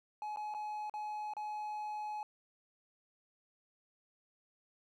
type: tone with dropouts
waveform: triangle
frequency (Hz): 846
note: G#5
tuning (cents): +32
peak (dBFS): -36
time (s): 0.22-2.23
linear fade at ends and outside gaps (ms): 1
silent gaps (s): 0.361-0.371 / 0.54-0.547 / 0.897-0.939 / 1.336-1.367
effects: none